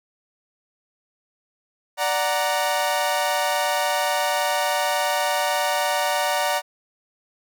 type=chord; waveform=sawtooth; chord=D augmented; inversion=none; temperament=equal; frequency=587.3 / 740 / 932.3 Hz; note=D5 / F#5 / A#5; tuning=0 / 0 / 0 cents; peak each=-21 dBFS; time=1.97-6.62 s; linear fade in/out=50 ms; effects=none